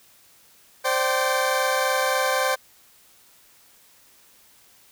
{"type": "chord", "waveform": "20% pulse", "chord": "C suspended second", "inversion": "none", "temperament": "equal with one note detuned", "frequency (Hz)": [523.3, 587.3, 773.2], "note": ["C5", "D5", "G5"], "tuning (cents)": [0, 0, -24], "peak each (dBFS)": [-18, -22, -21], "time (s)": [0.84, 2.56], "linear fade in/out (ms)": 20, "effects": ["white hiss -55 dBFS RMS until 4.91 s"]}